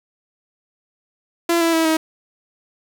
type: tone with pitch steps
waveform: sawtooth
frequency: 339.3 / 332.1 / 325.1 / 318.2 Hz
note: F4 / E4 / E4 / D#4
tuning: -50 / +13 / -24 / +39 cents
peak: -11 dBFS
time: 1.49-1.97 s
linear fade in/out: 5 ms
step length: 120 ms
effects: 7-bit